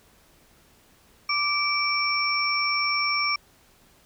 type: tone cluster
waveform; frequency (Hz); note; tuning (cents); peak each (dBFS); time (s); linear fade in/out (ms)
sine; 1171 / 2320 / 5460; D6 / D7 / F8; -5 / -22 / -40; -27 / -25 / -27; 1.29-3.36; 5
effects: pink hiss -58 dBFS RMS until 4.05 s